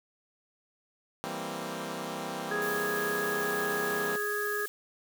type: chord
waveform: 10% pulse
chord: C dominant seventh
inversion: first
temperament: equal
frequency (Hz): 164.81 / 196 / 233.1 / 261.6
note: E3 / G3 / Bb3 / C4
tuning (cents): 0 / 0 / 0 / 0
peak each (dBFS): -32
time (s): 1.24-4.16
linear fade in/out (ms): 0
type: harmonic tone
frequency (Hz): 415.3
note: G#4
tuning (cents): 0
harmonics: 1 / 3 / 4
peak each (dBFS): -33 / -38 / -32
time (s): 2.51-4.66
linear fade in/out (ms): 5
type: noise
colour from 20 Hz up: blue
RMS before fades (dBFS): -41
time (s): 2.62-4.68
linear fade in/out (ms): 0
effects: none